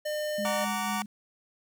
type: tone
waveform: square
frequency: 604 Hz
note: D5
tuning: 48 cents sharp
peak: -30 dBFS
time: 0.05-0.65 s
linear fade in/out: 10 ms
type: tone with tremolo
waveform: sine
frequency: 207.7 Hz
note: G#3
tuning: in tune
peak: -32 dBFS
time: 0.38-1.06 s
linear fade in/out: 5 ms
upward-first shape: sine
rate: 4.1 Hz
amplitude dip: 45%
type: chord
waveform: sawtooth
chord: Gb augmented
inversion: none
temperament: just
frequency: 740 / 925 / 1156.2 Hz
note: Gb5 / Bb5 / D6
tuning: 0 / -14 / -27 cents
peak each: -30 dBFS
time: 0.45-1.02 s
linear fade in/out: 0 ms
effects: 10-bit